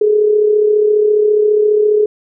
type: tone with amplitude modulation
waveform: sine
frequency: 422.1 Hz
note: G#4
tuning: 28 cents sharp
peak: -6 dBFS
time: 0.01-2.06 s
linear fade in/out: 5 ms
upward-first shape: sine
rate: 34.7 Hz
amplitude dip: 50%
effects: none